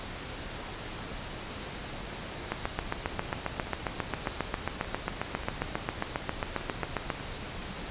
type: two click trains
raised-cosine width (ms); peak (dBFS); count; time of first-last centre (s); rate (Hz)
0.5; -24 / -13; 7 / 35; 3.67-7.199 / 2.52-7.102; 1.7 / 7.42
effects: pink hiss -39 dBFS RMS until 7.9 s + resampled to 8000 Hz